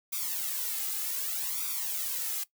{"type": "noise with flanger", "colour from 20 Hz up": "blue", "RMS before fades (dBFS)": -33, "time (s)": [0.12, 2.44], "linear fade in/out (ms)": 10, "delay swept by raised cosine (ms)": [0.84, 2.44], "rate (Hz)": 0.65, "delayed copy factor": 1, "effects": ["noise-tail reverb RT60 0.1 s tail -18 dB re dry"]}